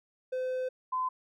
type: tone pair in turn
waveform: triangle / sine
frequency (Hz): 512 / 1022.1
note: C5 / C6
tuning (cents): -38 / -41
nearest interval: octave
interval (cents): 1197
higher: second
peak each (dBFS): -28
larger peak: neither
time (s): 0.32-0.69 / 0.92-1.09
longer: first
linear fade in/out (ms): 10
effects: none